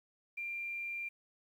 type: tone with quantisation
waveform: sine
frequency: 2380 Hz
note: D7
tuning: 22 cents sharp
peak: -37 dBFS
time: 0.37-1.09 s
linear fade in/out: 10 ms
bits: 11
effects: none